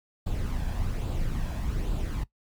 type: noise with flanger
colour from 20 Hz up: brown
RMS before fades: -29 dBFS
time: 0.26-2.24 s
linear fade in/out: 10 ms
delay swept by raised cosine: 0.25 to 1.24 ms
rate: 1.2 Hz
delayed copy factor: +0.5
effects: noise-tail reverb RT60 0.1 s tail -19 dB re dry